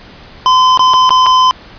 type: tone with dropouts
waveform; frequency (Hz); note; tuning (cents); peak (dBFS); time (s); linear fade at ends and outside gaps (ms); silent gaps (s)
square; 1024; C6; -38; -6; 0.46-1.51; 0; 0.774-0.794 / 0.936-0.94 / 1.093-1.106 / 1.261-1.265
effects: pink hiss -36 dBFS RMS until 1.78 s + resampled to 11025 Hz